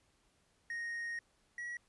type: tone pair in turn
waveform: triangle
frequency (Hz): 1864.7 / 1920.4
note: A#6 / B6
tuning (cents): 0 / -49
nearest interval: minor second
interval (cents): 51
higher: second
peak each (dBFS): -36 / -38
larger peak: first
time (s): 0.7-1.19 / 1.58-1.77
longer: first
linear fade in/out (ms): 2
effects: pink hiss -73 dBFS RMS until 1.88 s + resampled to 24000 Hz